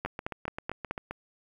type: two click trains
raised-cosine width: 0.5 ms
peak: -20 / -16 dBFS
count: 9 / 5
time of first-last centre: 0.06-1.11 / 0.05-0.91 s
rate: 7.62 / 4.65 Hz
effects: 9-bit